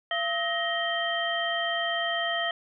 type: tone cluster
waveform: sine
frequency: 681 / 1282 / 1876 / 3138 Hz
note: F5 / E6 / A#6 / G7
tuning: -44 / -49 / +11 / +1 cents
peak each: -30 / -35 / -30 / -31 dBFS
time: 0.11-2.51 s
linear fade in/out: 2 ms
effects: none